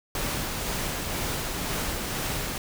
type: noise with tremolo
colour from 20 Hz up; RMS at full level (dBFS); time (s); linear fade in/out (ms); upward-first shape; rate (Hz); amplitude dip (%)
pink; -29; 0.15-2.58; 2; sine; 2; 25
effects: none